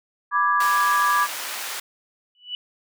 sine chord, G# diminished, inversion first, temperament equal, 987.8 / 1174.7 / 1661.2 Hz, B5 / D6 / G#6, 0 / 0 / 0 cents, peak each -24 / -19 / -23 dBFS, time 0.31-1.28 s, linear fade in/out 50 ms
pink high-pass noise, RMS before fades -31 dBFS, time 0.6-1.8 s, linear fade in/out 5 ms, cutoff 1000 Hz, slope 12 dB/octave
sine tone with exponential growth, 2960 Hz, F#7, in tune, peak -24 dBFS, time 2.35-2.55 s, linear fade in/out 1 ms, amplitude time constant 43 ms
effects none

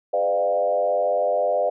sine tone with frequency modulation, 600 Hz, D5, 37 cents sharp, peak -18 dBFS, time 0.13-1.7 s, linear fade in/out 10 ms, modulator 93.9 Hz, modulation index 1.2, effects none

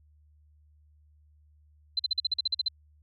sine tone bursts, 4064 Hz, B7, 49 cents sharp, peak -23 dBFS, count 11, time 1.97-2.684 s, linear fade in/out 5 ms, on 24 ms, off 45 ms, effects added 75 Hz sine -58 dBFS peak until 3.02 s

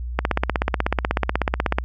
click train, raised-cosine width 0.5 ms, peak -3 dBFS, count 27, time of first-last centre 0.19-1.785 s, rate 16.3 Hz, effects added 60 Hz sine -26 dBFS peak until 1.84 s

